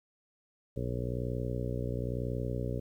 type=harmonic tone; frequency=61 Hz; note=B1; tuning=21 cents flat; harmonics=1 / 2 / 3 / 4 / 5 / 6 / 7 / 8 / 9; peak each=-38 / -35 / -42 / -42 / -44 / -46 / -41 / -44 / -43 dBFS; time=0.76-2.8 s; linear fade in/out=10 ms; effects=11-bit